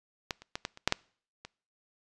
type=clicks; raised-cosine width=0.2 ms; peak=-14 / -30 / -16 / -15 / -29 / -6 / -7 / -25 dBFS; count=8; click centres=0.308 / 0.42 / 0.555 / 0.651 / 0.774 / 0.876 / 0.924 / 1.45 s; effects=noise-tail reverb RT60 0.5 s tail -25 dB re dry + resampled to 22050 Hz